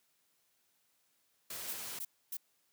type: noise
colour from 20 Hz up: white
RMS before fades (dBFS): -43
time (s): 1.5-1.99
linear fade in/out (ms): 5
type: noise bursts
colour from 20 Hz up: violet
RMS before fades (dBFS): -40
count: 3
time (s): 1.68-2.37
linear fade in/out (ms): 5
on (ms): 50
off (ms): 270
effects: white hiss -75 dBFS RMS until 2.72 s + high-pass 100 Hz 12 dB/octave